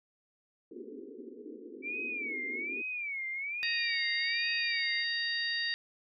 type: band-pass noise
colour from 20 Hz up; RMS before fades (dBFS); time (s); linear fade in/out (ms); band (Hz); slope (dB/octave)
white; -46; 0.71-2.82; 5; 230 to 460; 96
type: tone with vibrato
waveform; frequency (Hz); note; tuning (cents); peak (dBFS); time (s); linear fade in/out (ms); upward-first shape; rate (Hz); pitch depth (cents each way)
sine; 2300; D7; -37; -34; 1.82-5.05; 50; sine; 1.2; 160
type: harmonic tone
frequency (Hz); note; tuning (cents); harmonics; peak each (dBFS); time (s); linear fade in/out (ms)
932.3; A#5; 0; 2 / 3 / 4 / 5; -33 / -41 / -38 / -36; 3.63-5.74; 0
effects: none